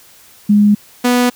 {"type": "tone pair in turn", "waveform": ["sine", "sawtooth"], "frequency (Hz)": [206.9, 246], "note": ["G#3", "B3"], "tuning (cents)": [-6, -7], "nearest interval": "minor third", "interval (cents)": 299, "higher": "second", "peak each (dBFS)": -6, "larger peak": "neither", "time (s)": [[0.49, 0.75], [1.04, 1.3]], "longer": "neither", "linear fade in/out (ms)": 10, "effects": ["white hiss -44 dBFS RMS until 1.35 s"]}